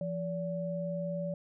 sine tone pair together, 170.95 / 575 Hz, F3 / D5, -37 / -37 cents, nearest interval octave + major sixth, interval 2100 cents, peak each -35 / -35 dBFS, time 0.01-1.34 s, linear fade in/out 2 ms, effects none

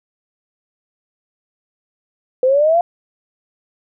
sine exponential sweep, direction up, 502 to 708 Hz, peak -10 dBFS, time 2.43-2.81 s, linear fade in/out 2 ms, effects none

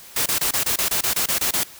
white noise bursts, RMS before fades -21 dBFS, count 12, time 0.16-1.635 s, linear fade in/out 5 ms, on 100 ms, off 25 ms, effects white hiss -43 dBFS RMS until 1.79 s

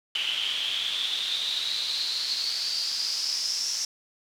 pink noise with band-pass filter sweep, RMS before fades -29 dBFS, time 0.15-3.85 s, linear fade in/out 2 ms, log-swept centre 3000 to 5600 Hz, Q 9.2, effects none

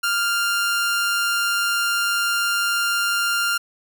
sawtooth tone with amplitude modulation, 1396.9 Hz, F6, in tune, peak -14 dBFS, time 0.03-3.58 s, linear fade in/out 10 ms, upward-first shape sine, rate 198 Hz, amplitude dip 30%, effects none

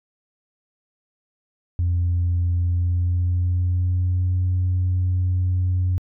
sine tone with pitch glide, 87.31 to 90.97 Hz, F2 to F#2, 0 to -29 cents, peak -16 dBFS, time 1.79-5.98 s, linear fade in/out 0 ms, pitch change +71 cents, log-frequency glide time 2.58-4.38 s, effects tanh soft clip ceiling -15 dBFS

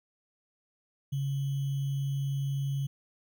sine tone with sample-and-hold, 138.2 Hz, C#3, 5 cents flat, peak -28 dBFS, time 1.12-2.87 s, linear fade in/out 10 ms, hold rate 3150 Hz, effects none

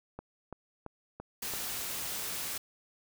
click train, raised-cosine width 1 ms, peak -27 dBFS, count 5, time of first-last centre 0.19-1.537 s, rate 2.97 Hz
white noise, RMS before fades -37 dBFS, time 1.42-2.58 s, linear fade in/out 5 ms
effects none

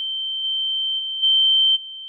sine tone with level steps, 3114 Hz, G7, 12 cents flat, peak -23 / -20 / -24 / -13 / -32 dBFS, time 0-2.08 s, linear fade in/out 0 ms, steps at 0.43 / 0.98 / 1.22 / 1.75 s, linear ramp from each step 20 ms, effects none

